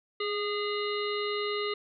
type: harmonic tone with a mistuned harmonic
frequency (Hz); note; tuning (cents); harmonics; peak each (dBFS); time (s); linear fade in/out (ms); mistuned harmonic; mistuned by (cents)
410; G#4; -22; 1 / 3 / 5 / 7 / 9 / 10; -31 / -36 / -38 / -39 / -41 / -41; 0.2-1.74; 5; 1; +21
effects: none